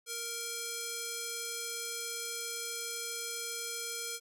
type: tone with band-pass filter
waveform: square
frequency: 466.2 Hz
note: A#4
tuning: in tune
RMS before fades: -39 dBFS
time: 0.06-4.2 s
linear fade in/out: 50 ms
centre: 8100 Hz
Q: 0.84
effects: none